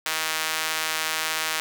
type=tone with high-pass filter; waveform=sawtooth; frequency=158.4 Hz; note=D#3; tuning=31 cents sharp; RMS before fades=-27 dBFS; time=0.06-1.6 s; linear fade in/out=0 ms; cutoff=1500 Hz; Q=0.69; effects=none